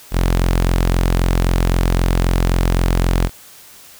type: tone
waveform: sawtooth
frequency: 43.81 Hz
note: F1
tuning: 6 cents sharp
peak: -9 dBFS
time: 0.11-3.3 s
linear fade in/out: 50 ms
effects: white hiss -42 dBFS RMS until 3.99 s